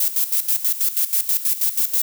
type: noise with tremolo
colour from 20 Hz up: violet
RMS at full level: -18 dBFS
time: 0-2.02 s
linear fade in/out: 5 ms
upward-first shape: square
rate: 6.2 Hz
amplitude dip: 75%
effects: none